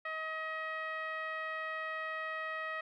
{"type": "tone with low-pass filter", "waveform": "10% pulse", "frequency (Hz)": 634, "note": "D#5", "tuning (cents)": 32, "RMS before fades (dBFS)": -39, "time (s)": [0.05, 2.81], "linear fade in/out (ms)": 5, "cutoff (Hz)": 1800, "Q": 2.3, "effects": []}